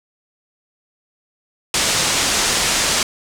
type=low-pass noise; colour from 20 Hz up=white; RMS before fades=-18 dBFS; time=1.74-3.03 s; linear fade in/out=2 ms; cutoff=8200 Hz; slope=24 dB/octave; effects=none